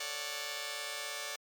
5% pulse chord, D major seventh, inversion second, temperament just, 440.5 / 550.6 / 587.3 / 734.2 Hz, A4 / C#5 / D5 / F#5, +2 / -12 / 0 / -14 cents, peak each -35 / -33 / -29 / -35 dBFS, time 0-1.36 s, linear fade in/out 5 ms, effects MP3 96 kbps

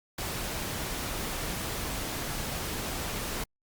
pink noise, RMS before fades -34 dBFS, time 0.18-3.44 s, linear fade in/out 5 ms, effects Opus 48 kbps

